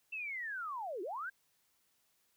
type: linear two-way sweep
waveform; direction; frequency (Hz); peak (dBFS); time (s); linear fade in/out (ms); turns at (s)
sine; down then up; 2698 to 333.1 to 1634; -38; 0.12-1.3; 10; 1.02
effects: white hiss -75 dBFS RMS until 2.36 s